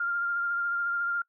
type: tone with vibrato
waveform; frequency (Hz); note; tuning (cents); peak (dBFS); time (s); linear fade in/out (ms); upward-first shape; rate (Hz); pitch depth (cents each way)
sine; 1396.9; F6; 0; -26; 0-1.22; 5; sine; 14; 17
effects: noise-tail reverb RT60 0.1 s tail -25 dB re dry